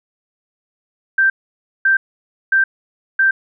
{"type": "tone bursts", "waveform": "sine", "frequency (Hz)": 1568, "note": "G6", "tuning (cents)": 0, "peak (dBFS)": -10, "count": 4, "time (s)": [1.18, 3.31], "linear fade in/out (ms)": 5, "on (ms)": 120, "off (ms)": 550, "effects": []}